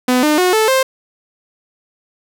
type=tone with pitch steps; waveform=sawtooth; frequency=251.3 / 302.3 / 363.7 / 437.5 / 526.4 Hz; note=B3 / D#4 / F#4 / A4 / C5; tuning=+30 / -50 / -30 / -10 / +10 cents; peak=-7 dBFS; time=0.08-0.83 s; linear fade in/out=5 ms; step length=150 ms; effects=none